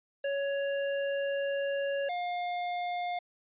square tone pair in turn, 558 / 709.2 Hz, C#5 / F5, +11 / +26 cents, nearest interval major third, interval 415 cents, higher second, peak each -30 / -32 dBFS, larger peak first, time 0.24-2.09 / 2.09-3.19 s, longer first, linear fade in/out 5 ms, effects resampled to 8000 Hz

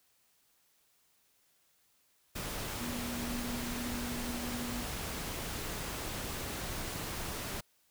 sine tone in noise, 241.1 Hz, B3, 41 cents flat, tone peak -38 dBFS, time 2.8-4.84 s, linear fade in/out 10 ms, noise pink, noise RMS -39 dBFS, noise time 2.35-7.61 s, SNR -2 dB, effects white hiss -71 dBFS RMS until 7.9 s

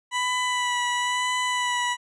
20% pulse tone with vibrato, 987.8 Hz, B5, in tune, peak -18 dBFS, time 0.11-1.97 s, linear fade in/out 50 ms, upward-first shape sine, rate 1 Hz, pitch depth 20 cents each way, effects resampled to 24000 Hz

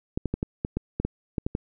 clicks, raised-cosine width 3 ms, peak -13 dBFS, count 11, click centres 0.175 / 0.257 / 0.34 / 0.429 / 0.649 / 0.77 / 1 / 1.05 / 1.382 / 1.465 / 1.551 s, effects none

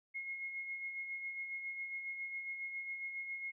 sine tone with tremolo, 2159 Hz, C#7, 46 cents flat, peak -38 dBFS, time 0.14-3.52 s, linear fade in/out 20 ms, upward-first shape sine, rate 7.3 Hz, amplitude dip 45%, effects none

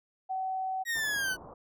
sine tone, 757 Hz, F#5, 39 cents sharp, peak -30 dBFS, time 0.29-0.84 s, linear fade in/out 20 ms
40% pulse linear sweep, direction down, 1903 to 1480 Hz, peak -28 dBFS, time 0.85-1.37 s, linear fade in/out 50 ms
white low-pass noise, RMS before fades -48 dBFS, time 0.95-1.54 s, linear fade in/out 5 ms, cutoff 1100 Hz, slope 48 dB/octave
effects none

